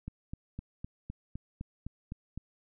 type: click train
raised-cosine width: 5 ms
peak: -26 dBFS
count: 10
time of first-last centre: 0.08-2.376 s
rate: 3.92 Hz
effects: none